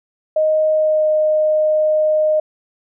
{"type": "tone with pitch glide", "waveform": "sine", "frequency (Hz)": [622.3, 616.9], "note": ["D#5", "D#5"], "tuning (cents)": [0, -15], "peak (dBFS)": -12, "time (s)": [0.36, 2.4], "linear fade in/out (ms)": 5, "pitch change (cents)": -15, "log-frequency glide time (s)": [0.72, 1.08], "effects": []}